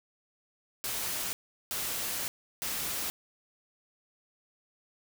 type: noise bursts at uneven times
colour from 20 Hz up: white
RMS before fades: -34 dBFS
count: 3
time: 0.84-1.33 / 1.71-2.28 / 2.62-3.1 s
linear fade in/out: 0 ms
effects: none